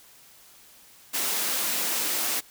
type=high-pass noise; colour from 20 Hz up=white; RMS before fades=-27 dBFS; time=1.13-2.41 s; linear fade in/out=20 ms; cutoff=190 Hz; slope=24 dB/octave; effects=white hiss -53 dBFS RMS until 2.5 s